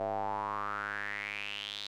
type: tone with band-pass filter sweep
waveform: square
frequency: 51.2 Hz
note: G#1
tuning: 24 cents flat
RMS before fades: -37 dBFS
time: 0-1.87 s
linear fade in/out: 0 ms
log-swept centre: 650 to 3900 Hz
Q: 6
effects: none